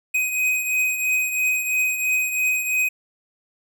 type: beating tone pair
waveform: square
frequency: 2509 / 2512 Hz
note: D#7 / D#7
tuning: +14 / +16 cents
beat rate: 3 Hz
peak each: -21 / -28 dBFS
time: 0.14-2.89 s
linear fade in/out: 10 ms
effects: none